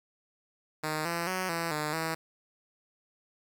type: tone with pitch steps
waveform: 5% pulse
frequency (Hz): 154.8 / 169.8 / 185.9 / 167.3 / 151.5 / 161.8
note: D#3 / F3 / F#3 / E3 / D#3 / E3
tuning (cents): -9 / -48 / +8 / +26 / -46 / -32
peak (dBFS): -19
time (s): 0.83-2.15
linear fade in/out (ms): 10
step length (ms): 220
effects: 10-bit